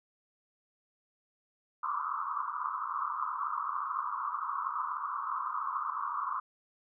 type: band-pass noise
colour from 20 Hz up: white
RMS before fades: -35 dBFS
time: 1.83-6.4 s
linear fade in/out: 5 ms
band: 990 to 1300 Hz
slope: 96 dB/octave
effects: none